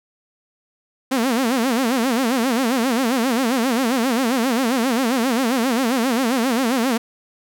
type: tone with vibrato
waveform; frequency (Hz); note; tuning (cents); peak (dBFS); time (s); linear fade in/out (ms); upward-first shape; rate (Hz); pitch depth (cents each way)
sawtooth; 246.3; B3; -5; -13; 1.11-6.98; 10; sine; 7.5; 180
effects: none